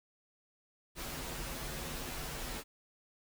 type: noise with comb filter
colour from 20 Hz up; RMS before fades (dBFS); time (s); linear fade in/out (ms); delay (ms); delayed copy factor
pink; -41; 0.95-2.64; 50; 10; -0.85
effects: none